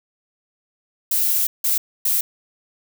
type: noise bursts at uneven times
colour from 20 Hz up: violet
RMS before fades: -19 dBFS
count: 3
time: 1.11-1.47 / 1.64-1.78 / 2.05-2.21 s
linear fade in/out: 5 ms
effects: none